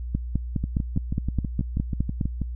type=two click trains; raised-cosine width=5 ms; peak=-11 / -14 dBFS; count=11 / 12; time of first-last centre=0.15-2.212 / 0.64-2.417 s; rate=4.85 / 6.19 Hz; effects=added 60 Hz sine -29 dBFS peak until 2.55 s